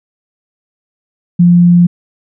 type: tone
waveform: sine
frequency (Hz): 174.61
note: F3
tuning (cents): 0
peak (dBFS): -3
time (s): 1.39-1.87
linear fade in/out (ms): 10
effects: none